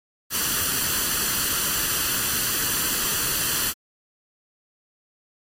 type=noise with comb filter; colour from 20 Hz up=white; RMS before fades=-24 dBFS; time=0.3-3.74 s; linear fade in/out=50 ms; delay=0.67 ms; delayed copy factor=+0.6; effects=AAC 48 kbps